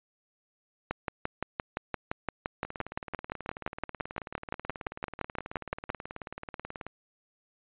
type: two click trains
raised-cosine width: 0.5 ms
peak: -15 / -23 dBFS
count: 30 / 79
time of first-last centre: 0.91-5.901 / 2.65-6.866 s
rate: 5.81 / 18.5 Hz
effects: resampled to 8000 Hz